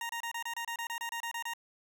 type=tone bursts; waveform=20% pulse; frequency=932.3 Hz; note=A#5; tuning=in tune; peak=-30 dBFS; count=14; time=0.01-1.536 s; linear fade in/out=2 ms; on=83 ms; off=28 ms; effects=none